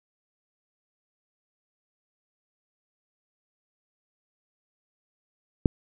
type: click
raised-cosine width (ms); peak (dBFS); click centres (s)
3; -5; 5.658
effects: none